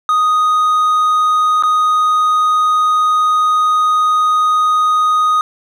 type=tone with dropouts; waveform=triangle; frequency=1244.5 Hz; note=D#6; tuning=in tune; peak=-8 dBFS; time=0.09-5.41 s; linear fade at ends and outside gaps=1 ms; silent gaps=1.625-1.635 s; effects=none